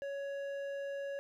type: tone with hard clipping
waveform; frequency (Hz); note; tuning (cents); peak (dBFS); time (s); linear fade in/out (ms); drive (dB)
sine; 558; C#5; +11; -39; 0.02-1.19; 0; 8
effects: none